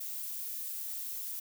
violet noise, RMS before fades -39 dBFS, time 0-1.4 s, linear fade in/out 10 ms, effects none

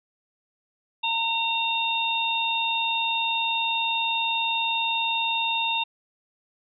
harmonic tone, 915 Hz, A#5, 32 cents flat, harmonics 1 / 3 / 4, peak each -27 / -27 / -27 dBFS, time 1.03-5.84 s, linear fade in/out 10 ms, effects none

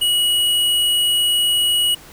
square tone, 2913 Hz, F#7, 28 cents flat, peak -15 dBFS, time 0.01-1.95 s, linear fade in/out 10 ms, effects pink hiss -42 dBFS RMS until 2.12 s

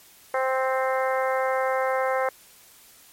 harmonic tone, 262 Hz, C4, 2 cents sharp, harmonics 2 / 3 / 4 / 5 / 6 / 7 / 8, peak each -24 / -28 / -30 / -32 / -34 / -35 / -36 dBFS, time 0.34-2.29 s, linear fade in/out 2 ms, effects white hiss -52 dBFS RMS until 3.12 s + MP3 64 kbps

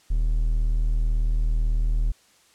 triangle tone, 39.07 Hz, D#1, 8 cents sharp, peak -17 dBFS, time 0.1-2.12 s, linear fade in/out 10 ms, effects white hiss -58 dBFS RMS until 2.54 s + low-pass 9000 Hz 12 dB/octave

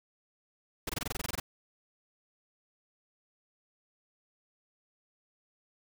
pink noise bursts, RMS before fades -34 dBFS, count 12, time 0.87-1.4 s, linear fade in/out 5 ms, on 24 ms, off 22 ms, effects none

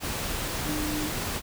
sine tone in noise, 302.3 Hz, D#4, 50 cents flat, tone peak -30 dBFS, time 0.64-1.11 s, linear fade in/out 50 ms, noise pink, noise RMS -31 dBFS, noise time 0-1.42 s, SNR -2 dB, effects none

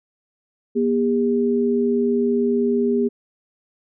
sine tone pair together, 240.1 / 404.6 Hz, B3 / G#4, -49 / -45 cents, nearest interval major sixth, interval 904 cents, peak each -19 dBFS, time 0.75-3.09 s, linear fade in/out 20 ms, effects none

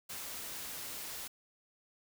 white noise, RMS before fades -43 dBFS, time 0.09-1.28 s, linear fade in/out 10 ms, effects none

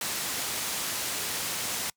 white low-pass noise, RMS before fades -32 dBFS, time 0.01-1.9 s, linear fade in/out 2 ms, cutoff 11000 Hz, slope 12 dB/octave, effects noise-tail reverb RT60 0.1 s tail -25 dB re dry + high-pass 80 Hz 12 dB/octave

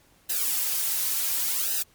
blue noise with flanger, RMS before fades -26 dBFS, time 0.29-1.83 s, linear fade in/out 10 ms, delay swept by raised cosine 0.89 to 4.39 ms, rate 0.69 Hz, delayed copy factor -0.85, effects pink hiss -60 dBFS RMS until 1.94 s + MP3 96 kbps

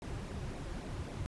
brown noise with flanger, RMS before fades -41 dBFS, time 0.02-1.26 s, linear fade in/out 0 ms, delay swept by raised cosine 0.63 to 4.53 ms, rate 3.7 Hz, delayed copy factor -0.7, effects resampled to 24000 Hz

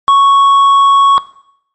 sine tone with hard clipping, 1108.7 Hz, C#6, in tune, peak -5 dBFS, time 0.08-1.18 s, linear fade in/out 0 ms, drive 4 dB, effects noise-tail reverb RT60 0.7 s tail -17 dB re dry + MP3 48 kbps

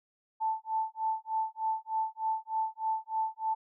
sine tone with tremolo, 882 Hz, A5, 4 cents sharp, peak -26 dBFS, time 0.4-3.55 s, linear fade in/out 20 ms, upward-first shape sine, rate 3.3 Hz, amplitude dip 100%, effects none

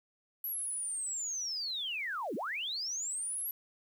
sine linear two-way sweep, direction down then up, 11840 to 185.2 to 11840 Hz, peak -34 dBFS, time 0.44-3.51 s, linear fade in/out 2 ms, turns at 2.35 s, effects 10-bit

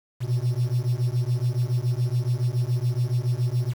triangle beating tone pair, 119.2 / 126.3 Hz, A#2 / B2, +39 / +39 cents, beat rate 7.1 Hz, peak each -21 dBFS, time 0.2-3.74 s, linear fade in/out 50 ms, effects tanh soft clip ceiling -16 dBFS + 7-bit

